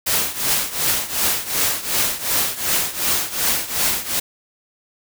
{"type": "noise with tremolo", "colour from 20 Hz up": "white", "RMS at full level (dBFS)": -17, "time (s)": [0.06, 4.2], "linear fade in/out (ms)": 10, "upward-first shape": "triangle", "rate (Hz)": 2.7, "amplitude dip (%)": 85, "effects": []}